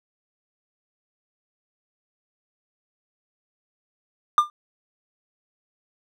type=tone with exponential decay; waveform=triangle; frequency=1199 Hz; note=D6; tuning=36 cents sharp; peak=-7 dBFS; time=4.38-4.5 s; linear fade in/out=1 ms; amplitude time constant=26 ms; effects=none